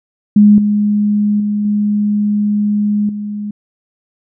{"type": "tone with level steps", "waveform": "sine", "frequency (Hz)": 207.7, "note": "G#3", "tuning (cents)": 0, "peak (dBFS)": [-3, -10, -13, -11, -19], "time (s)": [0.36, 3.51], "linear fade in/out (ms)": 5, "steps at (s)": [0.58, 1.4, 1.65, 3.09], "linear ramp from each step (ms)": 2, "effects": []}